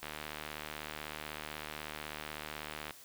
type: click train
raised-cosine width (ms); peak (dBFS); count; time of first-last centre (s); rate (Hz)
0.3; -24; 220; 0.03-2.908; 76.1
effects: white hiss -55 dBFS RMS until 3.04 s